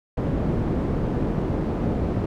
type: low-pass noise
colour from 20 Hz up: white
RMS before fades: -24 dBFS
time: 0.17-2.26 s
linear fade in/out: 5 ms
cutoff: 300 Hz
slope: 12 dB/octave
effects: none